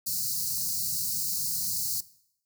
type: band-stop noise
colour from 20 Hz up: white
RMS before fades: -30 dBFS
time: 0.06-2.01 s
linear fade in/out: 10 ms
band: 200 to 4200 Hz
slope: 96 dB/octave
effects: noise-tail reverb RT60 0.7 s tail -19 dB re dry + high-pass 100 Hz 12 dB/octave